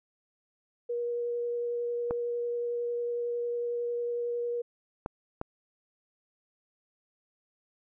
sine tone with vibrato, 477.5 Hz, A#4, 42 cents sharp, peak -29 dBFS, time 0.89-4.62 s, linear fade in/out 10 ms, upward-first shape triangle, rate 11 Hz, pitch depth 9 cents each way
clicks, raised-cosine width 1 ms, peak -19 dBFS, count 3, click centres 2.109 / 5.061 / 5.414 s
effects none

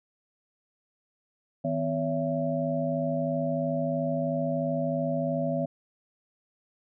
sine tone cluster, 159.6 / 252.9 / 565 / 668 Hz, D#3 / B3 / C#5 / E5, +44 / +41 / +33 / +23 cents, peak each -31 dBFS, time 1.64-5.66 s, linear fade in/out 10 ms, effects none

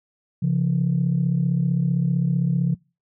sine tone pair together, 136.6 / 172.1 Hz, C#3 / F3, -25 / -25 cents, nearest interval major third, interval 400 cents, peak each -20 dBFS, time 0.42-2.75 s, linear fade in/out 10 ms, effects noise-tail reverb RT60 0.3 s tail -25 dB re dry + tanh soft clip ceiling -12 dBFS

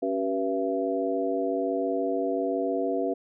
sine tone cluster, 278.2 / 384.1 / 485.3 / 671 Hz, C#4 / G4 / B4 / E5, +6 / -35 / -30 / +31 cents, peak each -30 dBFS, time 0.02-3.14 s, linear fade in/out 10 ms, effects none

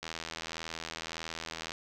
click train, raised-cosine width 0.2 ms, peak -20 dBFS, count 139, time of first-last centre 0.03-1.719 s, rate 81.7 Hz, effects none

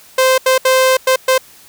sawtooth tone bursts at uneven times, 520 Hz, C5, 11 cents flat, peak -5 dBFS, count 5, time 0.18-0.38 / 0.46-0.58 / 0.65-0.97 / 1.07-1.16 / 1.28-1.38 s, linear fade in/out 5 ms, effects white hiss -43 dBFS RMS until 1.68 s

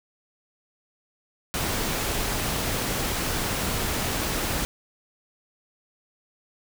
pink noise, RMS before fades -27 dBFS, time 1.54-4.65 s, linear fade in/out 0 ms, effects none

